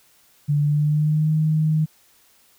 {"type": "tone with pitch glide", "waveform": "sine", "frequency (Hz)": [146.2, 155.79], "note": ["D3", "D#3"], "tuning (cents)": [-7, 3], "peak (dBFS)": -16, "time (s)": [0.48, 1.86], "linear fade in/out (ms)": 20, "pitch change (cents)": 110, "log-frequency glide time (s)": [0.6, 1.32], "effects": ["white hiss -57 dBFS RMS until 2.58 s"]}